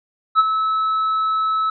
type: tone with ADSR envelope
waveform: triangle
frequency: 1300 Hz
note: E6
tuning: 24 cents flat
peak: -6 dBFS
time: 0.35-1.7 s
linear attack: 42 ms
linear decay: 31 ms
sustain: -9 dB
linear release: 4 ms
effects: resampled to 11025 Hz